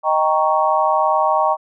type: chord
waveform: sine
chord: Eb dominant seventh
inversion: none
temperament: equal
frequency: 622.3 / 784 / 932.3 / 1108.7 Hz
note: Eb5 / G5 / Bb5 / Db6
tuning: 0 / 0 / 0 / 0 cents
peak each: -19 dBFS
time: 0.03-1.57 s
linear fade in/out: 50 ms
effects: none